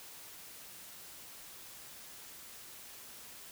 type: silence
effects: white hiss -51 dBFS RMS until 3.51 s